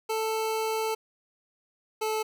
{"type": "tone pair in turn", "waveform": "25% pulse", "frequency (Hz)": [441.1, 435.5], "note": ["A4", "A4"], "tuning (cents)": [4, -18], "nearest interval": "unison", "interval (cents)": 22, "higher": "first", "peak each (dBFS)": -23, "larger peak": "neither", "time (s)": [[0.09, 0.95], [2.01, 2.23]], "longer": "first", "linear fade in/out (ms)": 10, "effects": []}